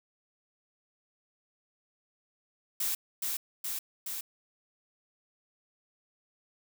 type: noise with echo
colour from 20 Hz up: blue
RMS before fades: -31 dBFS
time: 2.8-2.95 s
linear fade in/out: 5 ms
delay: 420 ms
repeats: 3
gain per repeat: -2 dB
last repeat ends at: 4.21 s
effects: none